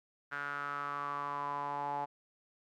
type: tone with band-pass filter sweep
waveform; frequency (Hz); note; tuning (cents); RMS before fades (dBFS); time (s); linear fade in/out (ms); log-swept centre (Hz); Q
sawtooth; 143.5; D3; -40; -38; 0.31-2.06; 20; 1500 to 830; 6.9
effects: none